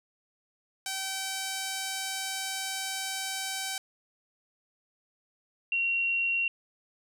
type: tone pair in turn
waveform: 5% pulse / sine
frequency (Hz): 770 / 2744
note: G5 / F7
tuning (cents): -31 / -31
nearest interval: octave + minor seventh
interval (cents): 2200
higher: second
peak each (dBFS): -20 / -25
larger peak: first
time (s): 0.86-3.78 / 5.72-6.48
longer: first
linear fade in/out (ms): 2
effects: none